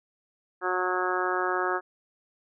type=harmonic tone; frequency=182.6 Hz; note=F#3; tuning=23 cents flat; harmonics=2 / 3 / 4 / 5 / 6 / 7 / 8 / 9; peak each=-30 / -36 / -33 / -35 / -34 / -31 / -35 / -33 dBFS; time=0.61-1.81 s; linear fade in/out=50 ms; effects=none